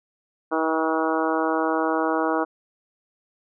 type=harmonic tone; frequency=160 Hz; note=D#3; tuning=49 cents sharp; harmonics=2 / 3 / 4 / 5 / 6 / 7 / 8 / 9; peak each=-25 / -27 / -28 / -29 / -30 / -30 / -31 / -32 dBFS; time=0.51-2.45 s; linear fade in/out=20 ms; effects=none